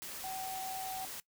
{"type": "tone in noise", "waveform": "sine", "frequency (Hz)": 760, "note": "F#5", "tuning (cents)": 46, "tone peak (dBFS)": -39, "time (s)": [0.24, 1.05], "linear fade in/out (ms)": 0, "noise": "white", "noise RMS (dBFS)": -44, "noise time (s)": [0.02, 1.2], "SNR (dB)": 2, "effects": ["noise-tail reverb RT60 0.1 s tail -20 dB re dry"]}